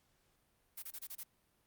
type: noise bursts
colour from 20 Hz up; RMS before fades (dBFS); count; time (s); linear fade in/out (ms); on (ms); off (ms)
blue; -45; 6; 0.77-1.236; 10; 56; 26
effects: pink hiss -75 dBFS RMS until 1.66 s + Opus 48 kbps